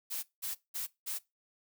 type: noise bursts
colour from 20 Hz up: blue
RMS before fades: -37 dBFS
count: 4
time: 0.1-1.19 s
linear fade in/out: 20 ms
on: 130 ms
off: 190 ms
effects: noise-tail reverb RT60 0.2 s tail -20 dB re dry